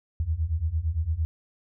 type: beating tone pair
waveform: sine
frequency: 75.5 / 84.3 Hz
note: D2 / E2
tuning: +48 / +39 cents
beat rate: 8.8 Hz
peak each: -28 / -26 dBFS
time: 0.2-1.25 s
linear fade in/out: 0 ms
effects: none